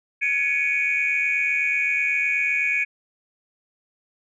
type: tone cluster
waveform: sine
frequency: 1683 / 2233 / 2384 / 2472 Hz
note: G#6 / C#7 / D7 / D#7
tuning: +23 / +12 / +25 / -12 cents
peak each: -29 / -22 / -28 / -23 dBFS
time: 0.21-2.85 s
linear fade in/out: 20 ms
effects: tanh soft clip ceiling -12 dBFS